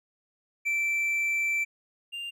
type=tone pair in turn; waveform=triangle; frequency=2335 / 2794 Hz; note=D7 / F7; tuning=-11 / 0 cents; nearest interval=minor third; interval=311 cents; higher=second; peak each=-23 / -32 dBFS; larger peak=first; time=0.65-1.65 / 2.12-2.31 s; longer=first; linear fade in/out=20 ms; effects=none